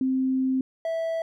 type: tone pair in turn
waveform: sine / triangle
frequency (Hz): 261.6 / 655.8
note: C4 / E5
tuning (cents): 0 / -9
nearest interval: octave + major third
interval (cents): 1591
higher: second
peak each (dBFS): -21 / -23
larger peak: first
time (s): 0.01-0.61 / 0.85-1.22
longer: first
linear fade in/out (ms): 2
effects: none